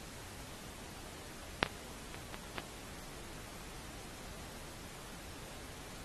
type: clicks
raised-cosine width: 0.3 ms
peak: -6 / -23 / -27 / -25 / -19 dBFS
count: 5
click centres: 1.629 / 1.661 / 2.145 / 2.344 / 2.583 s
effects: pink hiss -50 dBFS RMS until 6.04 s + AAC 32 kbps